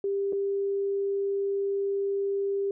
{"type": "tone with dropouts", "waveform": "sine", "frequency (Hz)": 396.8, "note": "G4", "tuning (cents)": 21, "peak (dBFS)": -25, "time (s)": [0.04, 2.71], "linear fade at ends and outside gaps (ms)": 2, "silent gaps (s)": [0.325, 0.33], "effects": []}